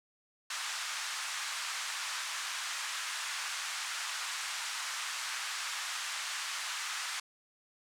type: band-pass noise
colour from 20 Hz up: pink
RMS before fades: -38 dBFS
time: 0.5-7.2 s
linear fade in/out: 5 ms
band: 1100 to 8800 Hz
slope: 24 dB/octave
effects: none